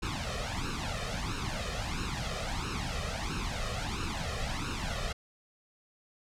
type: noise with flanger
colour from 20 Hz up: pink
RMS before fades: -34 dBFS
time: 0.02-5.13 s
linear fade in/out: 10 ms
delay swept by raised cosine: 0.74 to 1.65 ms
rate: 1.5 Hz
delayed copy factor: +0.85
effects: low-pass 6000 Hz 12 dB/octave